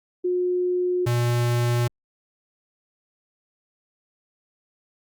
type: tone pair in turn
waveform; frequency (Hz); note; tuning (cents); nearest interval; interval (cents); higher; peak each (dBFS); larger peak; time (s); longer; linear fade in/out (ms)
sine / square; 360 / 120.14; F#4 / B2; -47 / -47; octave + perfect fifth; 1900; first; -20; neither; 0.24-1.06 / 1.06-1.88; neither; 10
effects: Opus 48 kbps